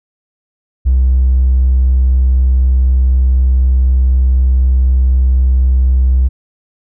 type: tone with tanh clipping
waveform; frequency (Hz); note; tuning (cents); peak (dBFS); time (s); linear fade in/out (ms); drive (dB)
triangle; 64; C2; -38; -6; 0.85-6.29; 20; 1
effects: none